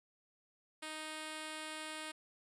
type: tone with low-pass filter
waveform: 5% pulse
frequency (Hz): 311.1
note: D#4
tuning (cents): 0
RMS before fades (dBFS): -45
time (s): 0.82-2.12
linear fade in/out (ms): 10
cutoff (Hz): 9300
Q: 1.4
effects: none